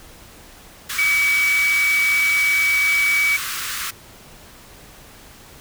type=high-pass noise; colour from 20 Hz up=pink; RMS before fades=-27 dBFS; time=0.89-3.91 s; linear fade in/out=10 ms; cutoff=1100 Hz; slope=96 dB/octave
type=tone; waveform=sine; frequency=2276 Hz; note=C#7; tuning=45 cents sharp; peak=-15 dBFS; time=0.98-3.37 s; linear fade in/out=10 ms
effects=pink hiss -44 dBFS RMS until 5.6 s